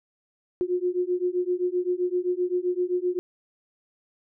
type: beating tone pair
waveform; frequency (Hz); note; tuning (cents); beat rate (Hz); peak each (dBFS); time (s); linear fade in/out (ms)
sine; 355.7 / 363.4; F4 / F#4; +32 / -31; 7.7; -26; 0.61-3.19; 0
effects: none